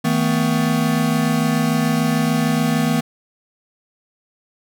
square tone cluster, 159.2 / 222.9 / 249.7 Hz, D#3 / A3 / B3, +40 / +23 / +19 cents, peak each -21 dBFS, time 0.04-3.01 s, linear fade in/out 10 ms, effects none

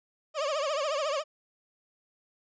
30% pulse tone with vibrato, 587.3 Hz, D5, in tune, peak -25 dBFS, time 0.34-1.24 s, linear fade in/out 50 ms, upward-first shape triangle, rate 14 Hz, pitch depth 170 cents each way, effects resampled to 16000 Hz

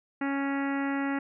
harmonic tone, 277.2 Hz, C#4, in tune, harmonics 1 / 2 / 3 / 4 / 5 / 6 / 7 / 8 / 9 / 10, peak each -28 / -40 / -37 / -43 / -39 / -41 / -39 / -47 / -49 / -51 dBFS, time 0.21-1.19 s, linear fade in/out 5 ms, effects none

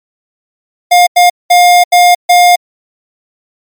square tone bursts at uneven times, 709 Hz, F5, 26 cents sharp, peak -3 dBFS, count 5, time 0.91-1.07 / 1.16-1.3 / 1.5-1.84 / 1.92-2.15 / 2.29-2.56 s, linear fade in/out 10 ms, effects MP3 96 kbps

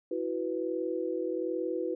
sine chord, E suspended second, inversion none, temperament just, 329.6 / 370.8 / 494.4 Hz, E4 / F#4 / B4, 0 / +4 / +2 cents, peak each -34 dBFS, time 0.11-1.95 s, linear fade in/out 5 ms, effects none

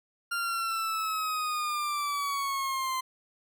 40% pulse linear sweep, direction down, 1396.9 to 1034 Hz, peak -28 dBFS, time 0.31-3.01 s, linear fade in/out 10 ms, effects none

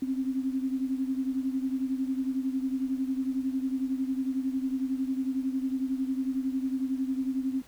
sine beating tone pair, 261.6 / 272.6 Hz, C4 / C#4, 0 / -29 cents, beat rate 11 Hz, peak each -28 / -33 dBFS, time 0.02-7.62 s, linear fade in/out 5 ms, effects pink hiss -56 dBFS RMS until 7.67 s

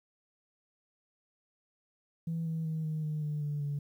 sine tone with pitch steps, 164.81 / 161.7 / 158.65 / 155.65 / 152.71 / 149.83 / 147 / 144.22 Hz, E3 / E3 / D#3 / D#3 / D#3 / D3 / D3 / D3, 0 / -33 / +34 / +1 / -32 / +35 / +2 / -31 cents, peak -30 dBFS, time 2.27-3.79 s, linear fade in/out 5 ms, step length 190 ms, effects tanh soft clip ceiling -28 dBFS + 11-bit

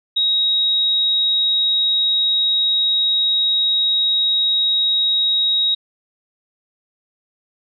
sine tone, 3795 Hz, A#7, 30 cents sharp, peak -14 dBFS, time 0.16-5.75 s, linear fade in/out 10 ms, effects none

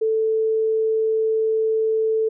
sine tone, 441.2 Hz, A4, 5 cents sharp, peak -17 dBFS, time 0.01-2.29 s, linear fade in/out 10 ms, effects none

